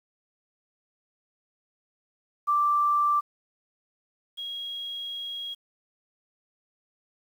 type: tone pair in turn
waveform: sine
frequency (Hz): 1174.7 / 3290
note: D6 / G#7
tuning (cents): 0 / -17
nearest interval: octave + tritone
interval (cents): 1783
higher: second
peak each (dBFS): -20 / -32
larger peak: first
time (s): 2.47-3.21 / 4.37-5.55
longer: second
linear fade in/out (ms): 20
effects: 9-bit